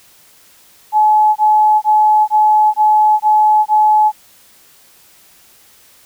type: tone bursts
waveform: sine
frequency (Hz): 854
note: G#5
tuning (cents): +48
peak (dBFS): -7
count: 7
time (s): 0.92-4.12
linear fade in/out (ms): 50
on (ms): 440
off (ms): 20
effects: white hiss -47 dBFS RMS until 6.05 s